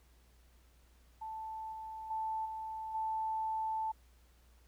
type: tone with level steps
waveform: sine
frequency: 880 Hz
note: A5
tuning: in tune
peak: -40 / -42 / -34 / -39 / -33 dBFS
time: 1.21-3.92 s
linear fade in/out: 10 ms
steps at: 1.72 / 2.1 / 2.45 / 2.94 s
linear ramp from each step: 10 ms
effects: added 60 Hz sine -62 dBFS peak until 4.67 s + pink hiss -70 dBFS RMS until 4.67 s